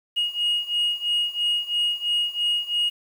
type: beating tone pair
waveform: sine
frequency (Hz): 2874 / 2877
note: F7 / F#7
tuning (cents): +49 / -49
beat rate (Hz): 3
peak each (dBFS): -22 / -24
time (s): 0.16-2.9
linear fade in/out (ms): 20
effects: tanh soft clip ceiling -17 dBFS + 8-bit